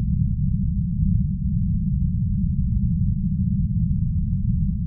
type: low-pass noise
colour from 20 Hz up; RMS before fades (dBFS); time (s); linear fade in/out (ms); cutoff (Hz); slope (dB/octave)
white; -21; 0-4.86; 0; 200; 96
effects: none